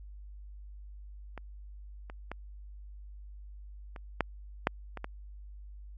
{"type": "clicks", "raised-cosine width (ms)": 0.5, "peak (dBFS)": [-26, -29, -22, -29, -11, -9, -24, -21], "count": 8, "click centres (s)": [1.377, 2.099, 2.316, 3.962, 4.207, 4.671, 4.973, 5.044], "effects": ["added 50 Hz sine -44 dBFS peak until 5.97 s", "MP3 64 kbps"]}